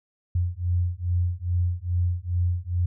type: beating tone pair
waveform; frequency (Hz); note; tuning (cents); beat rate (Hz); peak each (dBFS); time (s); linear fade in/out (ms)
sine; 87.2 / 89.6; F2 / F2; -2 / +45; 2.4; -25; 0.35-2.86; 5
effects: none